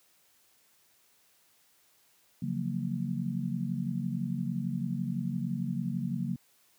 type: chord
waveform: sine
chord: Gb major seventh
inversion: second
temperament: just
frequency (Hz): 138.75 / 173.43 / 185 / 231.2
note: Db3 / F3 / Gb3 / Bb3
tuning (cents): +2 / -12 / 0 / -14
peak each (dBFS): -35 / -36 / -35 / -35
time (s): 2.42-6.36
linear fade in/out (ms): 5
effects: white hiss -66 dBFS RMS until 6.78 s + high-pass 80 Hz 12 dB/octave